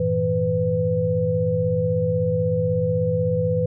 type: tone cluster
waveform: sine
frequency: 96.6 / 112.8 / 163.2 / 500 Hz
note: G2 / A2 / E3 / B4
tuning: -25 / +44 / -17 / +21 cents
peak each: -28 / -26 / -24 / -21 dBFS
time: 0-3.66 s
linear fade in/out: 5 ms
effects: none